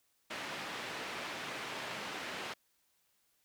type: band-pass noise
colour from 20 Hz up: white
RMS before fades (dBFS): -42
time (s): 0.3-2.54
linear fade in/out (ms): 10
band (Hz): 160 to 2600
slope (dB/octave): 12
effects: white hiss -75 dBFS RMS until 3.44 s